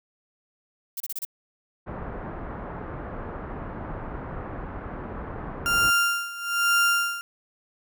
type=noise bursts; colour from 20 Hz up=violet; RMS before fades=-31 dBFS; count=5; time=0.97-1.251 s; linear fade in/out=5 ms; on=33 ms; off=29 ms
type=low-pass noise; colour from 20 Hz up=pink; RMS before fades=-35 dBFS; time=1.86-5.91 s; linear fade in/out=20 ms; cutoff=1500 Hz; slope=24 dB/octave
type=tone with tremolo; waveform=35% pulse; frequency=1394 Hz; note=F6; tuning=4 cents flat; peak=-16 dBFS; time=5.66-7.21 s; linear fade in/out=0 ms; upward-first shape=sine; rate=1.1 Hz; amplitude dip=85%
effects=none